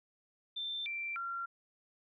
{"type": "tone with pitch steps", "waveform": "sine", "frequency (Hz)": [3562, 2351, 1375], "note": ["A7", "D7", "F6"], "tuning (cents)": [21, 1, -27], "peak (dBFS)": -36, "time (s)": [0.56, 1.46], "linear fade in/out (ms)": 10, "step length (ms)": 300, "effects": []}